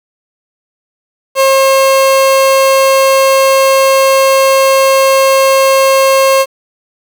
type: tone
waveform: 30% pulse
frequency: 537 Hz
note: C5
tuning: 45 cents sharp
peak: -3 dBFS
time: 1.35-6.46 s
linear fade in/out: 50 ms
effects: 7-bit